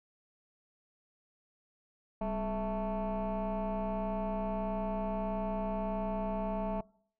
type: tone with frequency modulation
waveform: sine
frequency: 427.2 Hz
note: G#4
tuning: 49 cents sharp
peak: -29 dBFS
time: 2.21-6.81 s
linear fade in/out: 5 ms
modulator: 229 Hz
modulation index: 2
effects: noise-tail reverb RT60 0.6 s tail -25 dB re dry + tanh soft clip ceiling -30 dBFS